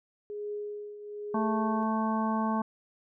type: tone with tremolo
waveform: sine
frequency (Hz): 415.3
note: G#4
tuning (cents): 0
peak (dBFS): -32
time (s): 0.3-1.83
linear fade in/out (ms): 0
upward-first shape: triangle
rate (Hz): 1.1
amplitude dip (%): 70
type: harmonic tone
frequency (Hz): 220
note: A3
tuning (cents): 0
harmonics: 1 / 2 / 3 / 4 / 5 / 7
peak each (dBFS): -28 / -41 / -37 / -33 / -34 / -46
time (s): 1.34-2.62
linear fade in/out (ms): 5
effects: none